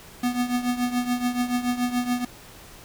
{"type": "tone with tremolo", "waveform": "square", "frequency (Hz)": 245.6, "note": "B3", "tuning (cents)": -9, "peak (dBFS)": -20, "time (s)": [0.23, 2.25], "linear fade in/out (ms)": 5, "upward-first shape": "triangle", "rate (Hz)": 7, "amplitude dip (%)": 80, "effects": ["pink hiss -46 dBFS RMS until 2.84 s"]}